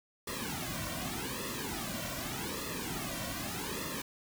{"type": "noise with flanger", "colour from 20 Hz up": "pink", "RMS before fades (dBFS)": -38, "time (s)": [0.27, 4.02], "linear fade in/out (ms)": 5, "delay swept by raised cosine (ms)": [1.3, 2.4], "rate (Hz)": 0.84, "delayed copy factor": -0.95, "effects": []}